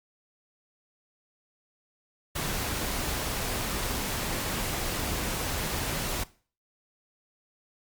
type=noise; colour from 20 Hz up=pink; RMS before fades=-31 dBFS; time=2.35-6.24 s; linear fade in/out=10 ms; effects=noise-tail reverb RT60 0.4 s tail -19 dB re dry + Opus 48 kbps